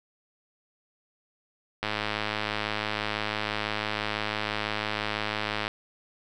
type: click train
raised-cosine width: 0.3 ms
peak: -12 dBFS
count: 409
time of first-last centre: 1.83-5.679 s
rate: 106 Hz
effects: none